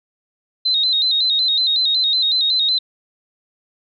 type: tone with vibrato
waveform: sine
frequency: 3900 Hz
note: B7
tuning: 23 cents flat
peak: -14 dBFS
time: 0.65-2.79 s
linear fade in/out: 10 ms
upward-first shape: square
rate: 5.4 Hz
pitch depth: 69 cents each way
effects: none